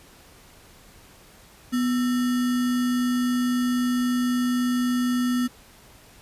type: tone with sample-and-hold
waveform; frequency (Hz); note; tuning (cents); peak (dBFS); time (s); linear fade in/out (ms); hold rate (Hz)
sine; 246.9; B3; 0; -20; 1.72-5.48; 20; 1575
effects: pink hiss -51 dBFS RMS until 6.21 s + resampled to 32000 Hz